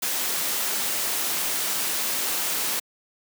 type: noise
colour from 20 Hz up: white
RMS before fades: -26 dBFS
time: 0.02-2.8 s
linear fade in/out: 10 ms
effects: high-pass 200 Hz 12 dB/octave